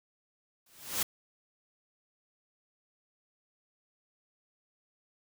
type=noise with exponential growth; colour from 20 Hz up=white; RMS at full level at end=-27 dBFS; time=0.66-1.03 s; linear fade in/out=5 ms; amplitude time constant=79 ms; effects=none